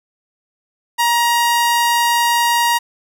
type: tone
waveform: sawtooth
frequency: 945 Hz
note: A#5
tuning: 23 cents sharp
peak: -9 dBFS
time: 0.98-2.79 s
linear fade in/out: 20 ms
effects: none